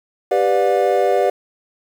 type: chord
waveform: triangle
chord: G dominant seventh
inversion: none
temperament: equal with one note detuned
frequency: 392 / 493.9 / 587.3 / 715.2 Hz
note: G4 / B4 / D5 / F5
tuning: 0 / 0 / 0 / +41 cents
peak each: -17 dBFS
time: 0.31-1.3 s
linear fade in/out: 5 ms
effects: 7-bit